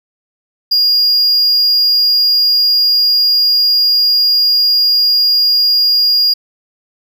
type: tone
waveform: triangle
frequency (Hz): 4841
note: D#8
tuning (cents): -48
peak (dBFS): -7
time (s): 0.71-6.34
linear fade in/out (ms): 10
effects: none